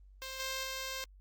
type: tone with level steps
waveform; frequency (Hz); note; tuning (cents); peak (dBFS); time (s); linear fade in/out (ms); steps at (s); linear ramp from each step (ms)
5% pulse; 527; C5; +12; -29 / -24 / -26; 0.22-1.04; 0; 0.39 / 0.64; 10
effects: added 48 Hz sine -54 dBFS peak until 1.2 s + Opus 32 kbps